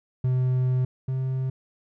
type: tone pair in turn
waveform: triangle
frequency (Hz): 127.7 / 130.91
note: C3 / C3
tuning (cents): -42 / +1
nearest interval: unison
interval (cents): 43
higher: second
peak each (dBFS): -18 / -22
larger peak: first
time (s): 0.24-0.85 / 1.08-1.5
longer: first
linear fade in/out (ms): 5
effects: none